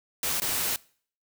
white noise with dropouts, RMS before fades -28 dBFS, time 0.23-0.76 s, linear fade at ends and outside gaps 1 ms, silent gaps 0.4-0.419 s, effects noise-tail reverb RT60 0.5 s tail -23 dB re dry

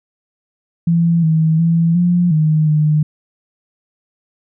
sine tone with pitch steps, 168.3 / 159.4 / 166.5 / 175.8 / 155.2 / 152.3 Hz, E3 / D#3 / E3 / F3 / D#3 / D#3, +36 / +42 / +18 / +12 / -4 / -37 cents, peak -10 dBFS, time 0.87-3.03 s, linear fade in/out 5 ms, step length 360 ms, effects none

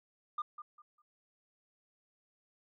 sine tone with echo, 1207 Hz, D6, 47 cents sharp, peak -31 dBFS, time 0.38-0.42 s, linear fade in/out 5 ms, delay 200 ms, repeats 3, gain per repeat -12 dB, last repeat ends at 1.02 s, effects tanh soft clip ceiling -31 dBFS

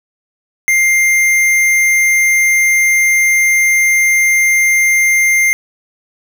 sine tone with hard clipping, 2100 Hz, C7, 6 cents sharp, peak -10 dBFS, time 0.68-5.53 s, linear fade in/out 0 ms, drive 14 dB, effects none

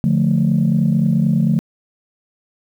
sine chord, D minor, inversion none, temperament just, 146.83 / 176.2 / 220.2 Hz, D3 / F3 / A3, 0 / +16 / +2 cents, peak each -16 dBFS, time 0.04-1.59 s, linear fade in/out 0 ms, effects tanh soft clip ceiling -6 dBFS + 8-bit

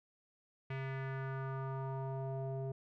square tone with low-pass filter sweep, 133.9 Hz, C3, 40 cents sharp, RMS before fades -40 dBFS, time 0.7-2.72 s, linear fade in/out 5 ms, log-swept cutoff 2300 to 550 Hz, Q 2.7, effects none

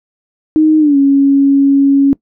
sine tone with pitch glide, 311.1 to 277.2 Hz, D#4 to C#4, 0 to 0 cents, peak -5 dBFS, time 0.56-2.13 s, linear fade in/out 0 ms, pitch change -200 cents, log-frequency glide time 0.79-0.97 s, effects noise-tail reverb RT60 0.1 s tail -21 dB re dry

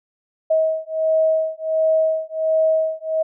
sine beating tone pair, 636 / 637.4 Hz, D#5 / D#5, +38 / +42 cents, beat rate 1.4 Hz, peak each -19 dBFS, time 0.5-3.23 s, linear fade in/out 10 ms, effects none

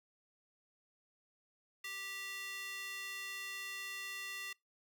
square tone with high-pass filter, 392 Hz, G4, in tune, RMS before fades -44 dBFS, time 1.84-4.53 s, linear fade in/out 5 ms, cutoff 2200 Hz, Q 2.2, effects noise-tail reverb RT60 0.2 s tail -24 dB re dry

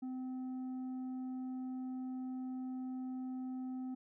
sine tone with tanh clipping, 256.9 Hz, C4, 32 cents flat, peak -40 dBFS, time 0.02-3.95 s, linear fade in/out 10 ms, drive 5 dB, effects none

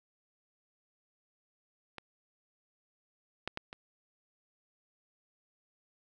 clicks, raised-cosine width 0.3 ms, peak -26 / -18 / -20 / -27 dBFS, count 4, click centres 1.983 / 3.476 / 3.574 / 3.729 s, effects none

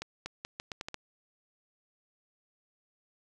accelerating click train, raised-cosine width 0.2 ms, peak -20 dBFS, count 8, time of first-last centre 0.02-0.943 s, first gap 240 ms, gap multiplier 0.79, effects none

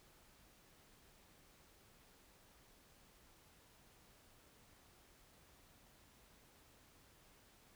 silence, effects pink hiss -67 dBFS RMS until 7.75 s

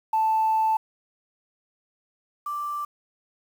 sine tone pair in turn, 880 / 1174.7 Hz, A5 / D6, 0 / 0 cents, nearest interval perfect fourth, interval 500 cents, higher second, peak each -18 / -27 dBFS, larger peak first, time 0.13-0.77 / 2.46-2.85 s, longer first, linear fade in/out 5 ms, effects tanh soft clip ceiling -15 dBFS + 8-bit

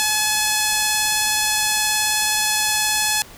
5% pulse tone with vibrato, 854 Hz, G#5, 48 cents sharp, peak -5 dBFS, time 0-3.22 s, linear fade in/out 0 ms, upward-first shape sine, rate 19 Hz, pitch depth 10 cents each way, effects pink hiss -42 dBFS RMS until 3.37 s

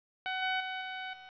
15% pulse tone with level steps, 750 Hz, F#5, 23 cents sharp, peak -26 / -23 / -29 / -31 / -43 dBFS, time 0.26-1.29 s, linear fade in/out 0 ms, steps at 0.42 / 0.6 / 0.81 / 1.13 s, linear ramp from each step 5 ms, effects resampled to 11025 Hz + 10-bit

